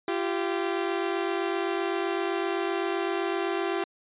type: tone pair together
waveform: sawtooth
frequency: 342.2 / 390 Hz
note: F4 / G4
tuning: -35 / -9 cents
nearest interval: major second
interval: 226 cents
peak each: -25 dBFS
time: 0.08-3.84 s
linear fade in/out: 2 ms
effects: resampled to 8000 Hz